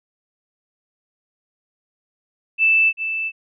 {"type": "tone with echo", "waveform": "sine", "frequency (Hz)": 2642, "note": "E7", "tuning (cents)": 3, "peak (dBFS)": -12, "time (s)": [2.58, 2.93], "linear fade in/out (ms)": 50, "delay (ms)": 390, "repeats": 1, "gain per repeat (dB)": -9, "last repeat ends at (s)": 3.32, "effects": []}